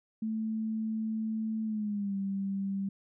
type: tone with pitch glide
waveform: sine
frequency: 220 to 196 Hz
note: A3 to G3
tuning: 0 to 0 cents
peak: -30 dBFS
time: 0.22-2.89 s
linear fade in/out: 5 ms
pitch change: -200 cents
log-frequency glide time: 1.64-2.16 s
effects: none